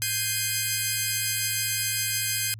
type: chord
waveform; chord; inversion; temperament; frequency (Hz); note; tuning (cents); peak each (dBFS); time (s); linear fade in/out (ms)
5% pulse; Ab major seventh; third; equal; 1568 / 1661.2 / 2093 / 2489; G6 / Ab6 / C7 / Eb7; 0 / 0 / 0 / 0; -18 / -24 / -20 / -19; 0.02-2.54; 0
effects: added 109 Hz sine -39 dBFS peak until 2.59 s + resampled to 32000 Hz